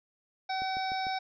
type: harmonic tone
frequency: 760 Hz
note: F#5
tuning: 46 cents sharp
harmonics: 1 / 2 / 3 / 5 / 6 / 7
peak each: -31 / -41 / -40 / -42 / -50 / -42 dBFS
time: 0.49-1.19 s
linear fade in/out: 10 ms
type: click train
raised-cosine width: 2 ms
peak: -31 dBFS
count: 4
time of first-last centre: 0.62-1.068 s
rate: 6.69 Hz
effects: none

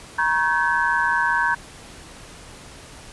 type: tone cluster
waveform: sine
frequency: 949 / 1090 / 1536 / 1701 Hz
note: A#5 / C#6 / G6 / G#6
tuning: +31 / -29 / -36 / +41 cents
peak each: -22 / -27 / -21 / -25 dBFS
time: 0.18-1.55 s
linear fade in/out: 10 ms
effects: pink hiss -42 dBFS RMS until 3.12 s + resampled to 24000 Hz

